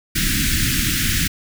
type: band-stop noise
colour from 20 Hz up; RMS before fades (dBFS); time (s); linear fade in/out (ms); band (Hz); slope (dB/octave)
pink; -19; 0.15-1.28; 10; 310 to 1500; 48
effects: none